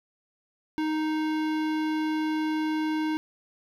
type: tone with hard clipping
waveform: sine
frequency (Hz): 311.1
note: D#4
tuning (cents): 0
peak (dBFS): -27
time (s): 0.78-3.17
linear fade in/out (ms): 0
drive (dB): 18
effects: none